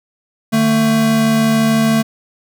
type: tone pair together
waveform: square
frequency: 149.9 / 223.5 Hz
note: D3 / A3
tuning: +36 / +27 cents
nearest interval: perfect fifth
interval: 691 cents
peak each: -21 / -12 dBFS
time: 0.52-2.03 s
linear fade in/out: 20 ms
effects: none